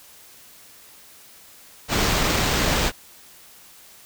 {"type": "noise with sample-and-hold", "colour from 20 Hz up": "pink", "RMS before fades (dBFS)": -21, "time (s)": [1.88, 2.92], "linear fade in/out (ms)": 50, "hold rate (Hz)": 11025, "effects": ["white hiss -48 dBFS RMS until 4.05 s"]}